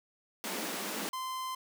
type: high-pass noise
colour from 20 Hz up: pink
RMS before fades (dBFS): -37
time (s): 0.44-1.09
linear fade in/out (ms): 0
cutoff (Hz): 180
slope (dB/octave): 96
type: tone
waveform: 45% pulse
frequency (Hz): 1036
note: C6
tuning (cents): -17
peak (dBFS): -35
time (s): 1.13-1.55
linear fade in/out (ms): 5
effects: none

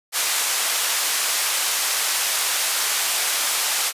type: band-pass noise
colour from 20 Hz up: white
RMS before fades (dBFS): -22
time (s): 0.12-3.93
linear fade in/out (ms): 50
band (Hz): 710 to 11000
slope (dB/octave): 12
effects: resampled to 32000 Hz

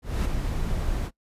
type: noise with ADSR envelope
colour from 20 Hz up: brown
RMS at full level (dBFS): -21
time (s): 0.02-1.11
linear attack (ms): 230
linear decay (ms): 11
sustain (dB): -6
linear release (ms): 53
effects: noise-tail reverb RT60 0.1 s tail -21 dB re dry + resampled to 32000 Hz

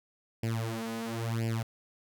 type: tone with flanger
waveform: sawtooth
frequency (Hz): 113.9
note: A#2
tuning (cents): -40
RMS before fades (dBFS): -33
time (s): 0.43-1.63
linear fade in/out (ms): 5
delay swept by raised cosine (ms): 0.39 to 4.79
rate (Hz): 0.98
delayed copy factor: +1
effects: none

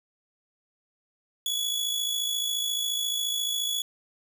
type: tone with amplitude modulation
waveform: sawtooth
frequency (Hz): 3390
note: G#7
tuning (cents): +35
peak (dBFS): -21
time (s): 1.46-3.82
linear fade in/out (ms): 2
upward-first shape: sine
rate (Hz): 54.3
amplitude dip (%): 50
effects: none

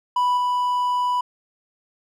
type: tone with level steps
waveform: triangle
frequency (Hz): 987.8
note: B5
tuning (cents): 0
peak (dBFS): -15 / -17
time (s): 0.16-1.21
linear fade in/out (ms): 5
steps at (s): 0.37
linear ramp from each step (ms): 5
effects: none

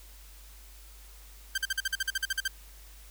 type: tone bursts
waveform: sawtooth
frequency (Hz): 1568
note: G6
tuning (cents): 0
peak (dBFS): -23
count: 13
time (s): 1.55-2.479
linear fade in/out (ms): 5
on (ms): 29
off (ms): 46
effects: added 50 Hz sine -49 dBFS peak until 3.1 s + white hiss -55 dBFS RMS until 3.1 s

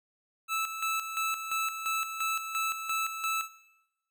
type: tone with tremolo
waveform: 25% pulse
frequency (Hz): 1313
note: E6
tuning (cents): -7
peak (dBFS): -24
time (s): 0.48-3.49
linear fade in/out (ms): 50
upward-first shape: square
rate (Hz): 2.9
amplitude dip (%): 60
effects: noise-tail reverb RT60 1.0 s tail -18 dB re dry

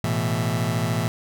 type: chord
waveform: sawtooth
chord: A suspended second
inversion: none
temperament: just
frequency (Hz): 110 / 123.75 / 165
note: A2 / B2 / E3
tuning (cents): 0 / +4 / +2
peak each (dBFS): -21 / -22 / -22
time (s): 0.04-1.08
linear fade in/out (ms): 0
effects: none

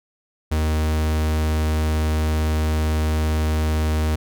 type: tone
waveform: 45% pulse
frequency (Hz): 77.78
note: D#2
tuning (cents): 0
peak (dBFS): -18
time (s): 0.51-4.16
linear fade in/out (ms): 10
effects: none

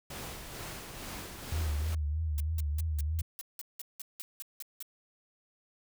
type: noise with tremolo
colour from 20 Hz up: pink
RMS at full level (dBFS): -41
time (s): 0.1-1.95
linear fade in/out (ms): 5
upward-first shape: sine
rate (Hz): 2.2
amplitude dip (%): 40
type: tone with vibrato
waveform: sine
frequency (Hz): 77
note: D#2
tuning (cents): -17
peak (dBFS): -29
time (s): 1.52-3.22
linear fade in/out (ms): 5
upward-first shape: triangle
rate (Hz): 3.2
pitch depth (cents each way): 110
type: noise bursts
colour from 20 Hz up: blue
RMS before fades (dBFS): -41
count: 13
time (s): 2.38-4.826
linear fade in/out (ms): 0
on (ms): 22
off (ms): 180
effects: none

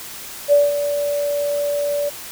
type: tone with ADSR envelope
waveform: sine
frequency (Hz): 578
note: D5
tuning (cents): -28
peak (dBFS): -8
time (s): 0.48-2.1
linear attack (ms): 44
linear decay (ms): 190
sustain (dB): -10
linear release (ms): 18
effects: white hiss -34 dBFS RMS until 2.31 s

